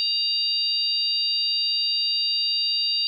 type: harmonic tone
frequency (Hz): 939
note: A#5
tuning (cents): +12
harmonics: 3 / 4 / 5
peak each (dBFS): -29 / -29 / -22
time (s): 0-3.07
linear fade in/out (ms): 0
effects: 9-bit